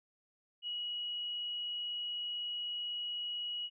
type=tone; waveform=sine; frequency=2911 Hz; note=F#7; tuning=29 cents flat; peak=-36 dBFS; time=0.62-3.7 s; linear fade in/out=50 ms; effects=none